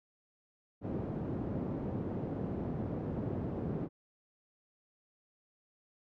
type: band-pass noise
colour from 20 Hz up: pink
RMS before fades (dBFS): -37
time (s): 0.81-3.89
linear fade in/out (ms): 50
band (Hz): 110 to 410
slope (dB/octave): 12
effects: none